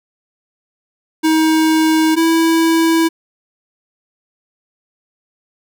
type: tone pair in turn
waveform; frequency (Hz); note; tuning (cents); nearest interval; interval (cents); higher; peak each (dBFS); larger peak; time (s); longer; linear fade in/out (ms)
square; 317 / 327.8; D#4 / E4; +32 / -10; minor second; 58; second; -11; neither; 1.23-2.16 / 2.16-3.09; neither; 20
effects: none